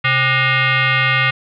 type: tone with frequency modulation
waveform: sine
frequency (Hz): 130.81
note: C3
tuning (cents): 0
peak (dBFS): -12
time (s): 0.04-1.31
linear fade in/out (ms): 10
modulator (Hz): 665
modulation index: 4.1
effects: none